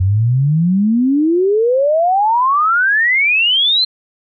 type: exponential sweep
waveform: sine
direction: up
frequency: 90.3 to 4186 Hz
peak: -10 dBFS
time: 0-3.85 s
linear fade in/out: 10 ms
effects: none